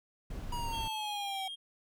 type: noise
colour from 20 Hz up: brown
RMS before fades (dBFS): -39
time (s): 0.3-0.88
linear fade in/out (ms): 5
type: exponential sweep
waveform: square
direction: down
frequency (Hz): 966 to 758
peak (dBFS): -37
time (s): 0.52-1.48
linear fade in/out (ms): 5
type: tone with pitch glide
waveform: triangle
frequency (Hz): 3249 to 3230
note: G#7 to G#7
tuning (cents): -39 to -49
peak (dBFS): -38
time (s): 0.72-1.56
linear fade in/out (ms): 20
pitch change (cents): -10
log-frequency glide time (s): 1.11-1.39
effects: none